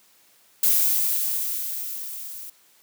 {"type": "noise with level ramp", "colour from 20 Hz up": "violet", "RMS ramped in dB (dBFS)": [-18, -38], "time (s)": [0.63, 2.5], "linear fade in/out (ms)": 5, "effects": ["white hiss -58 dBFS RMS until 2.82 s", "high-pass 150 Hz 12 dB/octave"]}